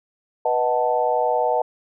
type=chord; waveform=sine; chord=B dominant seventh; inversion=none; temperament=equal with one note detuned; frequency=491.6 / 622.3 / 740 / 880 Hz; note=B4 / D#5 / F#5 / A5; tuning=-8 / 0 / 0 / 0 cents; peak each=-23 dBFS; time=0.45-1.62 s; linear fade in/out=5 ms; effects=none